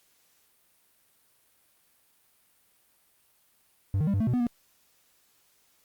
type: tone with pitch steps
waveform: triangle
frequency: 97.6 / 154.1 / 198.9 / 98.3 / 222.2 / 122.8 / 247 / 239.1 Hz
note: G2 / D#3 / G3 / G2 / A3 / B2 / B3 / A#3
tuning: -7 / -16 / +25 / +5 / +17 / -9 / 0 / +44 cents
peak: -21 dBFS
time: 3.94-4.468 s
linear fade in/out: 0 ms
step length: 66 ms
effects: white hiss -66 dBFS RMS until 5.84 s + Opus 48 kbps